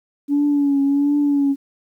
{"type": "tone with vibrato", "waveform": "sine", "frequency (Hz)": 284, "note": "C#4", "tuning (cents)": 42, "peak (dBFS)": -13, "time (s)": [0.28, 1.56], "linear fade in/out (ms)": 50, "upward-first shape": "triangle", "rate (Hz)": 1.4, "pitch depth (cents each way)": 48, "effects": ["tanh soft clip ceiling -10 dBFS", "9-bit"]}